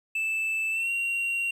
triangle tone with pitch glide, 2637 to 2752 Hz, E7 to F7, 0 to -26 cents, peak -24 dBFS, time 0.15-1.51 s, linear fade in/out 5 ms, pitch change +74 cents, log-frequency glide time 0.71-0.9 s, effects 10-bit

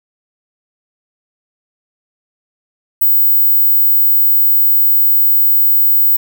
sine tone, 16000 Hz, B9, 21 cents sharp, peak -7 dBFS, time 3.01-6.17 s, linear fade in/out 10 ms, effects none

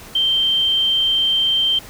sine tone, 3136 Hz, G7, in tune, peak -14 dBFS, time 0.15-1.79 s, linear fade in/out 5 ms, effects pink hiss -39 dBFS RMS until 1.89 s

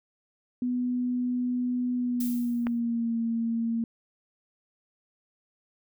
sine tone with pitch glide, 247.6 to 229.7 Hz, B3 to A#3, +5 to -25 cents, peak -25 dBFS, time 0.62-3.84 s, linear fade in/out 2 ms, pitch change -130 cents, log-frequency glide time 1.94-3.17 s
violet noise with exponential decay, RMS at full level -34 dBFS, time 2.2-2.8 s, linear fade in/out 5 ms, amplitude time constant 130 ms
click, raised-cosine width 0.5 ms, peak -19 dBFS, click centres 2.669 s
effects none

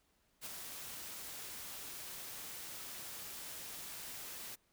white noise with ADSR envelope, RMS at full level -43 dBFS, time 0.41-4.56 s, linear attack 44 ms, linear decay 17 ms, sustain -4 dB, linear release 20 ms, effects pink hiss -75 dBFS RMS until 4.72 s

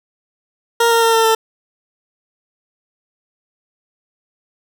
20% pulse tone with pitch steps, 466.2 / 461.1 / 456.1 / 451.1 / 446.2 Hz, A#4 / A#4 / A#4 / A4 / A4, 0 / -19 / -38 / +43 / +24 cents, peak -6 dBFS, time 0.8-1.35 s, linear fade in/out 5 ms, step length 110 ms, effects none

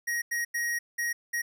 square tone bursts at uneven times, 1888 Hz, A#6, 22 cents sharp, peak -28 dBFS, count 5, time 0.07-0.22 / 0.31-0.45 / 0.54-0.79 / 0.98-1.13 / 1.33-1.42 s, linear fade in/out 10 ms, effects none

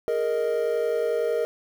triangle chord, Ab suspended second, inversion none, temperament equal, 415.3 / 466.2 / 622.3 Hz, Ab4 / Bb4 / Eb5, 0 / 0 / 0 cents, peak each -28 / -22 / -26 dBFS, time 0.08-1.45 s, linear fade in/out 0 ms, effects 8-bit

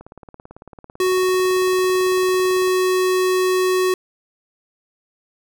click train, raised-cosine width 1 ms, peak -25 dBFS, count 49, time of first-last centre 0.01-2.677 s, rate 18 Hz
square tone, 370 Hz, F#4, in tune, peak -16 dBFS, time 1-3.94 s, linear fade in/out 2 ms
effects none

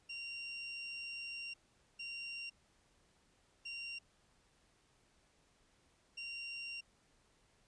30% pulse tone bursts at uneven times, 2767 Hz, F7, 17 cents flat, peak -40 dBFS, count 4, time 0.09-1.54 / 1.99-2.5 / 3.65-3.99 / 6.17-6.81 s, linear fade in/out 10 ms, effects pink hiss -72 dBFS RMS until 7.67 s + resampled to 22050 Hz

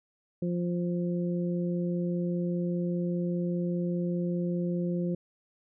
harmonic tone, 175 Hz, F3, 4 cents sharp, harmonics 1 / 2 / 3, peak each -28 / -34 / -38 dBFS, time 0.42-5.15 s, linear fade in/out 5 ms, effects none

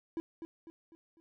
triangle tone with echo, 329.9 Hz, E4, 1 cent sharp, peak -31 dBFS, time 0.17-0.2 s, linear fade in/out 0 ms, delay 250 ms, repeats 4, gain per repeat -7 dB, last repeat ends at 1.2 s, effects none

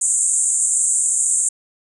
white band-pass noise, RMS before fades -18 dBFS, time 0.01-1.49 s, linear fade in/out 5 ms, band 7000 to 9100 Hz, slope 96 dB/octave, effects none

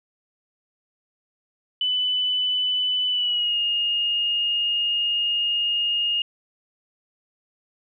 sine tone with pitch glide, 2996 to 2846 Hz, F#7 to F7, +21 to +32 cents, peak -20 dBFS, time 1.81-6.22 s, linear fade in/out 2 ms, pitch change -89 cents, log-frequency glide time 3.09-3.58 s, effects none

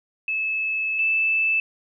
sine tone pair in turn, 2605 / 2632 Hz, E7 / E7, -21 / -3 cents, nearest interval unison, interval 18 cents, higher second, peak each -22 / -18 dBFS, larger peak second, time 0.28-0.99 / 0.99-1.6 s, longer first, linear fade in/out 2 ms, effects none

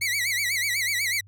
sawtooth tone with vibrato, 2101 Hz, C7, 7 cents sharp, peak -20 dBFS, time 0.01-1.21 s, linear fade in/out 10 ms, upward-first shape sine, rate 8.1 Hz, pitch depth 160 cents each way, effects added 99 Hz sine -48 dBFS peak until 1.27 s

